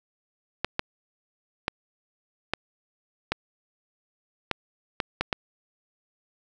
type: clicks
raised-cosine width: 0.3 ms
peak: -8 dBFS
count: 9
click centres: 0.646 / 0.794 / 1.681 / 2.536 / 3.32 / 4.513 / 5.002 / 5.21 / 5.328 s
effects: none